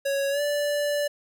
square tone with pitch glide, 554.4 to 583.3 Hz, C#5 to D5, 0 to -12 cents, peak -24 dBFS, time 0.05-1.08 s, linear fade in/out 10 ms, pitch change +88 cents, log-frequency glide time 0.3-0.41 s, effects none

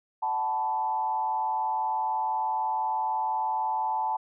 sine tone with frequency modulation, 874 Hz, A5, 12 cents flat, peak -25 dBFS, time 0.22-4.17 s, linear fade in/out 10 ms, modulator 120 Hz, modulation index 0.83, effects none

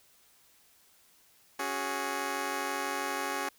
10% pulse chord, C# suspended fourth, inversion none, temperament just, 277.2 / 369.6 / 415.8 Hz, C#4 / F#4 / G#4, 0 / -2 / +2 cents, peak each -29 dBFS, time 1.59-3.49 s, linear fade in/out 5 ms, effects white hiss -63 dBFS RMS until 3.58 s

